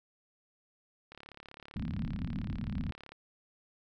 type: click train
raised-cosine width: 0.3 ms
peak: -32 dBFS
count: 72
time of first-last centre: 1.12-3.12 s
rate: 35.5 Hz
type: low-pass noise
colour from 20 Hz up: white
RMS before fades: -36 dBFS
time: 1.76-2.91 s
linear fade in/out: 2 ms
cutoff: 240 Hz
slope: 48 dB/octave
effects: none